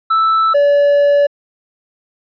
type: tone pair in turn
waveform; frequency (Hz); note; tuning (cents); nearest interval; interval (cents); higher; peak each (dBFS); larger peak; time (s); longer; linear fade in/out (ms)
triangle; 1318.5 / 573.6; E6 / D5; 0 / -41; octave + major second; 1441; first; -8 / -6; second; 0.1-0.54 / 0.54-1.27; second; 10
effects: resampled to 11025 Hz